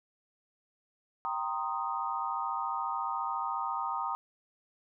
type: chord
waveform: sine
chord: C minor seventh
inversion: second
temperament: equal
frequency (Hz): 784 / 932.3 / 1046.5 / 1244.5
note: G5 / Bb5 / C6 / Eb6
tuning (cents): 0 / 0 / 0 / 0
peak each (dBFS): -38 / -35 / -39 / -35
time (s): 1.25-4.15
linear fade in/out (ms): 0
effects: none